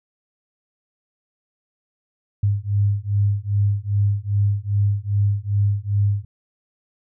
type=beating tone pair; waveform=sine; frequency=100.4 / 102.9 Hz; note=G2 / G#2; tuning=+42 / -16 cents; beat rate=2.5 Hz; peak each=-20 dBFS; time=2.43-6.25 s; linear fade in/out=5 ms; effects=none